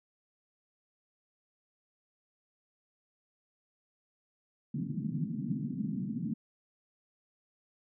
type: band-pass noise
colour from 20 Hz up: white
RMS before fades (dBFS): -35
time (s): 4.74-6.34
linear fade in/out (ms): 10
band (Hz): 140 to 250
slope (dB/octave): 48
effects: none